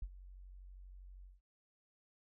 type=tone with ADSR envelope; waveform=sine; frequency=46.25 Hz; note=F#1; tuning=in tune; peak=-36 dBFS; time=0.02-1.41 s; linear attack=5 ms; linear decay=52 ms; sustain=-15 dB; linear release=170 ms; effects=none

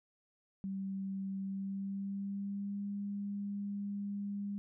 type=tone with pitch glide; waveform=sine; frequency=193.7 to 201.8 Hz; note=G3 to G#3; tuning=-20 to -49 cents; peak=-36 dBFS; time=0.64-4.58 s; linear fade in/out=0 ms; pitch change=+71 cents; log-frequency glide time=1.4-2.87 s; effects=none

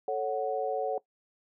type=chord; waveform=sine; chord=F# minor; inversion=first; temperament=equal; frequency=440 / 554.4 / 740 Hz; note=A4 / C#5 / F#5; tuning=0 / 0 / 0 cents; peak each=-32 dBFS; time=0.08-0.98 s; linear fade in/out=2 ms; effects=noise-tail reverb RT60 0.1 s tail -19 dB re dry

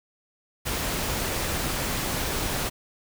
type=noise; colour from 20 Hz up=pink; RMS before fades=-28 dBFS; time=0.65-2.7 s; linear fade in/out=20 ms; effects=none

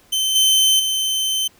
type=tone with level steps; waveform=sawtooth; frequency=3083 Hz; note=G7; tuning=29 cents flat; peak=-14 / -9 / -15 dBFS; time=0.12-1.48 s; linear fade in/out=10 ms; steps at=0.35 / 0.79 s; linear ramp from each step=10 ms; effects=pink hiss -53 dBFS RMS until 1.59 s

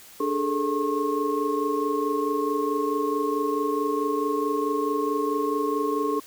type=tone cluster; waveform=sine; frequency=293.1 / 417.7 / 442.3 / 1081 Hz; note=D4 / G#4 / A4 / C#6; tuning=-3 / +10 / +9 / -44 cents; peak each=-28 dBFS; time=0.2-6.2 s; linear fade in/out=5 ms; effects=white hiss -48 dBFS RMS until 6.26 s

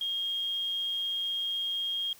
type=tone; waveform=sine; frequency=3242 Hz; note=G#7; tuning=42 cents flat; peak=-29 dBFS; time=0.01-2.13 s; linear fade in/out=2 ms; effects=white hiss -55 dBFS RMS until 2.19 s

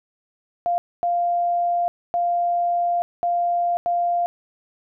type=tone bursts at uneven times; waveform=sine; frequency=697 Hz; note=F5; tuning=4 cents flat; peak=-18 dBFS; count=5; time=0.66-0.78 / 1.03-1.88 / 2.14-3.02 / 3.23-3.77 / 3.86-4.26 s; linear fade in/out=0 ms; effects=none

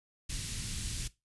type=band-stop noise; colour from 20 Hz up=pink; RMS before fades=-37 dBFS; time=0.29-1.08 s; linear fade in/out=10 ms; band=150 to 3400 Hz; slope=12 dB/octave; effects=noise-tail reverb RT60 0.2 s tail -17 dB re dry + resampled to 24000 Hz

